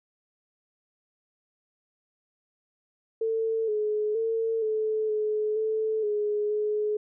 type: tone with pitch steps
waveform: sine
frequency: 447.8 / 424.1 / 450.9 / 434 / 426.9 / 437.3 / 418.1 / 422.5 Hz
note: A4 / G#4 / A4 / A4 / G#4 / A4 / G#4 / G#4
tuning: +30 / +36 / +42 / -24 / +48 / -11 / +12 / +30 cents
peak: -24 dBFS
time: 3.21-6.97 s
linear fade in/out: 5 ms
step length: 470 ms
effects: none